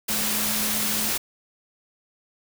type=tone in noise; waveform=sine; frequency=213.6 Hz; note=G#3; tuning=49 cents sharp; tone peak=-33 dBFS; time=0.09-1.1 s; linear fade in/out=10 ms; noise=white; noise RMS=-25 dBFS; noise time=0.08-1.18 s; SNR=-11 dB; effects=none